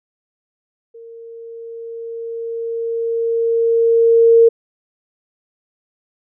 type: tone with level ramp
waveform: sine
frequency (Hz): 460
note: A#4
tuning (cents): -23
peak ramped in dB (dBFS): -35 to -5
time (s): 0.94-4.49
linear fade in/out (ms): 10
effects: none